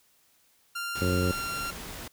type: tone with pitch glide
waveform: sawtooth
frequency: 1391 to 1379 Hz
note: F6 to F6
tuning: -7 to -22 cents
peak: -28 dBFS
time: 0.75-1.71 s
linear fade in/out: 10 ms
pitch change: -15 cents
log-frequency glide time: 0.91-1.48 s
type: noise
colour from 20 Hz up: pink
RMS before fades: -40 dBFS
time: 0.95-2.08 s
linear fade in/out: 5 ms
type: harmonic tone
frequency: 90.6 Hz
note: F#2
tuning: 36 cents flat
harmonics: 1 / 2 / 3 / 4 / 5 / 6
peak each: -27 / -30 / -32 / -33 / -34 / -35 dBFS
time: 1.01-1.32 s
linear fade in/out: 10 ms
effects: white hiss -65 dBFS RMS until 2.12 s